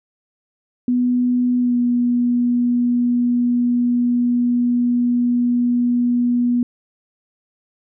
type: tone with pitch glide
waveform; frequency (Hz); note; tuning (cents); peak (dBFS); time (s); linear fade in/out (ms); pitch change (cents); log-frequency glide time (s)
sine; 246.9 to 242.7; B3 to B3; 0 to -30; -14; 0.88-6.63; 2; -30; 1.59-1.76
effects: none